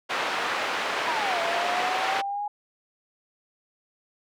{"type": "band-pass noise", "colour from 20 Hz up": "pink", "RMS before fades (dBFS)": -28, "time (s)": [0.09, 2.22], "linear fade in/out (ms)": 20, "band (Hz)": [660, 2800], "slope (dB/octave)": 12}
{"type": "exponential two-way sweep", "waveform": "sine", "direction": "down then up", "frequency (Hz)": [1003, 668, 833], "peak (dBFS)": -27, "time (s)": [1.07, 2.48], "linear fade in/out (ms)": 5, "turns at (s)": 1.4}
{"effects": []}